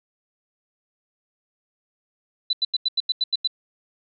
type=tone bursts; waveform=sine; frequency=3992 Hz; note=B7; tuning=18 cents sharp; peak=-18 dBFS; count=9; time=2.5-3.475 s; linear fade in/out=5 ms; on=31 ms; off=87 ms; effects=none